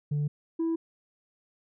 sine tone pair in turn, 146.83 / 328.7 Hz, D3 / E4, 0 / -5 cents, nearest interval octave + major second, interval 1395 cents, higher second, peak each -23 dBFS, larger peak neither, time 0.11-0.28 / 0.59-0.76 s, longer neither, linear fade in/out 10 ms, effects tanh soft clip ceiling -24 dBFS

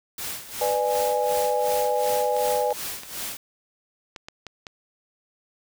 white noise with tremolo, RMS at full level -31 dBFS, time 0.18-3.37 s, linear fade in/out 2 ms, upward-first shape sine, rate 2.7 Hz, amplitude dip 75%
sine chord, G# diminished, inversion first, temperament just, 498.4 / 598 / 830.6 Hz, B4 / D5 / G#5, +16 / +31 / 0 cents, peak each -24 / -26 / -25 dBFS, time 0.61-2.73 s, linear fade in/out 5 ms
clicks, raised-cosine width 0.2 ms, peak -20 dBFS, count 8, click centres 2.366 / 2.481 / 2.706 / 3.034 / 4.162 / 4.285 / 4.467 / 4.668 s
effects none

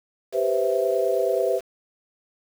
sine chord, C major seventh, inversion second, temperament equal, 392 / 493.9 / 523.3 / 659.3 Hz, G4 / B4 / C5 / E5, 0 / 0 / 0 / 0 cents, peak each -25 dBFS, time 0.32-1.61 s, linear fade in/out 50 ms, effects 7-bit

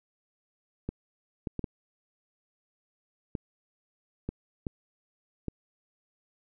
clicks, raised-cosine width 3 ms, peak -19 dBFS, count 8, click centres 0.89 / 1.472 / 1.593 / 1.642 / 3.352 / 4.29 / 4.668 / 5.483 s, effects none

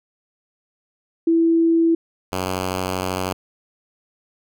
sine / 5% pulse tone pair in turn, 330.8 / 92.83 Hz, E4 / F#2, +6 / +6 cents, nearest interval octave + minor seventh, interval 2200 cents, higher first, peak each -13 / -11 dBFS, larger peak second, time 1.27-1.95 / 2.32-3.33 s, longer second, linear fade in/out 5 ms, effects none

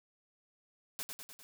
white noise with echo, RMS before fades -40 dBFS, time 0.99-1.03 s, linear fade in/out 0 ms, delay 100 ms, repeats 4, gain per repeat -4 dB, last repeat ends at 1.43 s, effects none

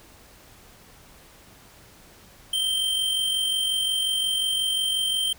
square tone with amplitude modulation, 3136 Hz, G7, in tune, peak -21 dBFS, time 2.53-5.33 s, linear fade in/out 5 ms, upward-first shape sine, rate 45.6 Hz, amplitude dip 40%, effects pink hiss -51 dBFS RMS until 5.38 s

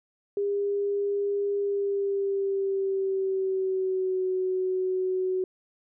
sine tone with pitch glide, 403.5 to 372.2 Hz, G#4 to F#4, -50 to +10 cents, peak -24 dBFS, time 0.37-5.44 s, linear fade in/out 2 ms, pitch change -140 cents, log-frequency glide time 1.57-4.24 s, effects none

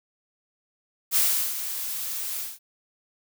blue noise with ADSR envelope, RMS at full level -20 dBFS, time 1.11-2.59 s, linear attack 53 ms, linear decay 370 ms, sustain -11 dB, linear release 190 ms, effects none

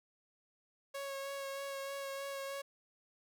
sawtooth tone with vibrato, 551 Hz, C#5, 11 cents flat, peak -36 dBFS, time 0.94-2.62 s, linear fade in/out 10 ms, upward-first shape sine, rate 3.2 Hz, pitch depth 16 cents each way, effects none

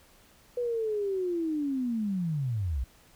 sine linear sweep, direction down, 493.9 to 56.6 Hz, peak -27 dBFS, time 0.57-2.84 s, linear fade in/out 5 ms, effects pink hiss -59 dBFS RMS until 3.15 s

